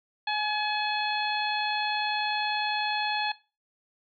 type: harmonic tone with a mistuned harmonic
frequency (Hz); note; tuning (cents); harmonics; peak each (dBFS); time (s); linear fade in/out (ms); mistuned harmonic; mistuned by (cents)
850; G#5; +40; 1 / 2 / 3 / 4 / 5; -29 / -32 / -34 / -35 / -36; 0.27-3.32; 5; 1; -17
effects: noise-tail reverb RT60 0.3 s tail -19 dB re dry